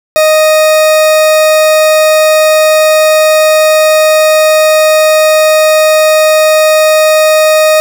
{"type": "tone", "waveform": "40% pulse", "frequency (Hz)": 622.3, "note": "D#5", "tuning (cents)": 0, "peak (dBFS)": -3, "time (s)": [0.16, 7.8], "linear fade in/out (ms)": 0, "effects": []}